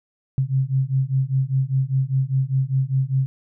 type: beating tone pair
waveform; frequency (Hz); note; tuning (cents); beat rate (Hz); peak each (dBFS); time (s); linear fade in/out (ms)
sine; 130.81 / 135.81; C3 / C#3; 0 / -35; 5; -21; 0.38-3.26; 0
effects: none